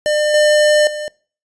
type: tone with level steps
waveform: square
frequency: 601 Hz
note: D5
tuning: 40 cents sharp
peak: -14 / -10 / -23 dBFS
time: 0.06-1.08 s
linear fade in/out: 0 ms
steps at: 0.34 / 0.87 s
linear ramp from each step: 2 ms
effects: noise-tail reverb RT60 0.4 s tail -22 dB re dry + resampled to 22050 Hz